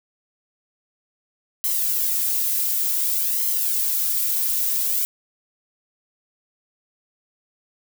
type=noise with flanger; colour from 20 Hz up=violet; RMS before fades=-22 dBFS; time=1.64-5.05 s; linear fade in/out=0 ms; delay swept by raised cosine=0.96 to 2.96 ms; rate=0.55 Hz; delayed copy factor=+0.9; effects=none